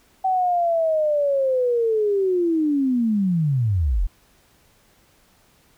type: linear sweep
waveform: sine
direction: down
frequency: 763 to 34.34 Hz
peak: -17 dBFS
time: 0.24-4.07 s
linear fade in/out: 10 ms
effects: pink hiss -58 dBFS RMS until 5.77 s